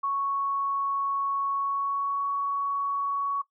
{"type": "tone with pitch glide", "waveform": "sine", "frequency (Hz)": [1108.7, 1119.6], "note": ["C#6", "C#6"], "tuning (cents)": [0, 17], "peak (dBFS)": -25, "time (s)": [0.03, 3.42], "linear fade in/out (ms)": 10, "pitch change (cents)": 17, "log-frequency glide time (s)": [1.53, 2.29], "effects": ["noise-tail reverb RT60 0.1 s tail -17 dB re dry"]}